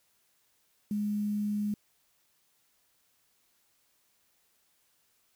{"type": "tone with quantisation", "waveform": "sine", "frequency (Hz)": 207.7, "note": "G#3", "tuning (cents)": 0, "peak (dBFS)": -28, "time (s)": [0.91, 1.74], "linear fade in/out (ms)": 2, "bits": 9, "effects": ["white hiss -71 dBFS RMS until 5.35 s"]}